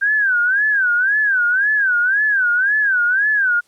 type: tone with vibrato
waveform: sine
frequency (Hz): 1568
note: G6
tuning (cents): 0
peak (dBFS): -13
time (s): 0.01-3.61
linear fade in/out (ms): 20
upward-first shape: sine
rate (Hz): 1.9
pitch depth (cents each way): 170
effects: white hiss -58 dBFS RMS until 3.67 s + low-pass 10000 Hz 12 dB/octave